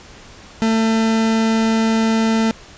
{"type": "tone", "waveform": "40% pulse", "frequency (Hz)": 223.4, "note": "A3", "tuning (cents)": 27, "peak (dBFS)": -13, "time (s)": [0.62, 2.51], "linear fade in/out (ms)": 0, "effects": ["pink hiss -41 dBFS RMS until 2.77 s", "resampled to 16000 Hz"]}